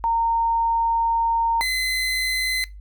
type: tone pair in turn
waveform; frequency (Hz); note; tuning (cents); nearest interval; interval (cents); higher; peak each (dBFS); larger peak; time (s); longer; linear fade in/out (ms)
sine / 30% pulse; 920 / 2041; A#5 / C7; -23 / -44; octave + major second; 1379; second; -18; neither; 0.04-1.61 / 1.61-2.64; first; 0
effects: noise-tail reverb RT60 0.2 s tail -19 dB re dry + added 50 Hz sine -37 dBFS peak until 2.8 s